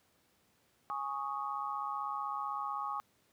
sine chord, Ab suspended fourth, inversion none, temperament equal, 830.6 / 1108.7 / 1244.5 Hz, Ab5 / Db6 / Eb6, 0 / 0 / 0 cents, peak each -40 / -38 / -40 dBFS, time 0.9-3 s, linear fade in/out 0 ms, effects pink hiss -71 dBFS RMS until 3.32 s + high-pass 100 Hz 12 dB/octave

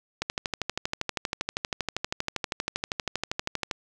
click train, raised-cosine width 0.2 ms, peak -10 dBFS, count 45, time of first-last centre 0.22-3.712 s, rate 12.6 Hz, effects none

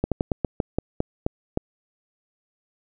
slowing click train, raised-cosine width 2 ms, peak -8 dBFS, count 10, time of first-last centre 0.04-1.574 s, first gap 77 ms, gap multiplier 1.19, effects none

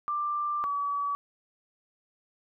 sine tone pair in turn, 1183 / 1141.9 Hz, D6 / D6, +12 / -49 cents, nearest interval minor second, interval 61 cents, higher first, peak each -27 dBFS, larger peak neither, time 0.08-0.64 / 0.64-1.15 s, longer first, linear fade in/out 0 ms, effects none

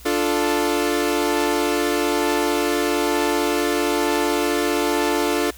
sawtooth chord, D minor, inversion none, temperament equal, 293.7 / 349.2 / 440 Hz, D4 / F4 / A4, 0 / 0 / 0 cents, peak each -19 dBFS, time 0.05-5.51 s, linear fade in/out 10 ms, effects added 60 Hz sine -42 dBFS peak until 5.57 s + white hiss -45 dBFS RMS until 5.57 s

